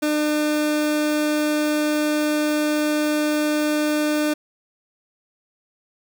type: tone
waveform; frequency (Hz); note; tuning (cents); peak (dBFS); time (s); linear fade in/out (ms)
30% pulse; 301.2; D4; +44; -16; 0.02-4.34; 10
effects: none